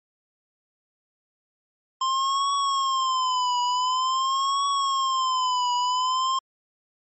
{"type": "tone with vibrato", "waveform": "square", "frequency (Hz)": 1046.5, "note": "C6", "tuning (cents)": 0, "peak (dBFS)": -22, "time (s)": [2.01, 6.39], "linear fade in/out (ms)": 5, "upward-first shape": "triangle", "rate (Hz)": 0.47, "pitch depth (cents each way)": 120, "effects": ["MP3 32 kbps"]}